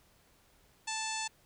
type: harmonic tone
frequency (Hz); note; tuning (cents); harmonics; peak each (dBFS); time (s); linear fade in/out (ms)
880; A5; 0; 1 / 2 / 3 / 4 / 5 / 6 / 7 / 8 / 9 / 10; -39 / -44 / -41 / -45 / -43 / -48 / -44 / -44 / -46 / -50; 0.87-1.28; 10
effects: pink hiss -66 dBFS RMS until 1.45 s